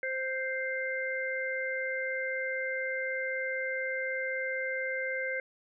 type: harmonic tone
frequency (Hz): 523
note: C5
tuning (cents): -1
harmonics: 1 / 3 / 4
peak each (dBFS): -35 / -35 / -35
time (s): 0.03-5.4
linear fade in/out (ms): 2
effects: none